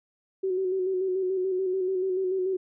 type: tone with vibrato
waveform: sine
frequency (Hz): 374.5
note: F#4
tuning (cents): +21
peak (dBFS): -24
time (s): 0.43-2.57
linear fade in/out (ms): 10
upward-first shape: square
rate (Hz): 6.9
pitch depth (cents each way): 35
effects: none